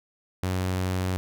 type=tone; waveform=sawtooth; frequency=92.5 Hz; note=F#2; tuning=in tune; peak=-21 dBFS; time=0.43-1.17 s; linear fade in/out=0 ms; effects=none